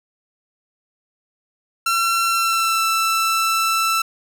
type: tone with pitch glide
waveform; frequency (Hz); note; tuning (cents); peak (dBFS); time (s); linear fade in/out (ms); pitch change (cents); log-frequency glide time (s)
sawtooth; 1355 to 1329.4; E6 to E6; +47 to +14; -13; 1.86-4.02; 5; -33; 2.29-2.85
effects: none